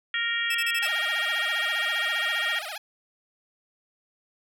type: harmonic tone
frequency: 466.2 Hz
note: A#4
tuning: in tune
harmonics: 3 / 4 / 5 / 6 / 7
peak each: -33 / -27 / -34 / -36 / -31 dBFS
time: 0.14-2.59 s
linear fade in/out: 2 ms
type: tone bursts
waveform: sawtooth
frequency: 2637 Hz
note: E7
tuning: in tune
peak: -24 dBFS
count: 5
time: 0.5-0.872 s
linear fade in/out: 5 ms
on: 48 ms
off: 33 ms
type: tone with vibrato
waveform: 10% pulse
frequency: 720 Hz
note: F#5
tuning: 47 cents flat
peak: -25 dBFS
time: 0.82-2.78 s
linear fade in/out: 5 ms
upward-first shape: sine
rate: 15 Hz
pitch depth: 290 cents each way
effects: none